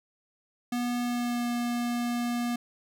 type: tone with pitch glide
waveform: square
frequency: 242.9 to 239.8 Hz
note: B3 to A#3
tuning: -29 to +49 cents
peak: -28 dBFS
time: 0.72-2.56 s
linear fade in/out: 5 ms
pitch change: -22 cents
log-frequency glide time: 1.01-1.47 s
effects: none